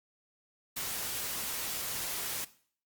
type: noise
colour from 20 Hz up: white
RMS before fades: -36 dBFS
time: 0.76-2.45 s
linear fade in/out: 10 ms
effects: noise-tail reverb RT60 0.5 s tail -17 dB re dry + Opus 48 kbps